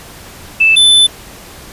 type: tone pair in turn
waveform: sine / square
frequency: 2637 / 3515 Hz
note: E7 / A7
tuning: 0 / -2 cents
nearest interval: perfect fourth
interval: 498 cents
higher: second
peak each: -5 dBFS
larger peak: neither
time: 0.6-0.76 / 0.76-1.07 s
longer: second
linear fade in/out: 10 ms
effects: pink hiss -34 dBFS RMS until 1.72 s + resampled to 32000 Hz